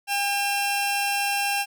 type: tone pair together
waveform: sawtooth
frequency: 804 / 2708 Hz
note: G5 / E7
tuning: +44 / +46 cents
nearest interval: octave + major sixth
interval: 2102 cents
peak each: -21 / -23 dBFS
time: 0.07-1.66 s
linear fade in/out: 50 ms
effects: none